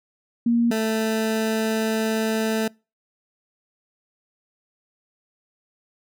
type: tone pair in turn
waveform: sine / 20% pulse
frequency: 235 / 220.7 Hz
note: A#3 / A3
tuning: +14 / +5 cents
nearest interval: minor second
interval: 109 cents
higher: first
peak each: -16 dBFS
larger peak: neither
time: 0.46-0.71 / 0.71-2.68 s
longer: second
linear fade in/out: 5 ms
effects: noise-tail reverb RT60 0.3 s tail -26 dB re dry